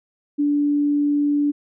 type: tone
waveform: sine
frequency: 290.6 Hz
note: D4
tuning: 18 cents flat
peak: -16 dBFS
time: 0.38-1.52 s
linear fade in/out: 20 ms
effects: none